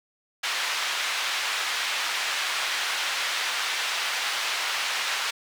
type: band-pass noise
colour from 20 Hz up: white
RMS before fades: -28 dBFS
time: 0.43-5.31 s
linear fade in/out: 10 ms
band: 1000 to 3500 Hz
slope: 12 dB/octave
effects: none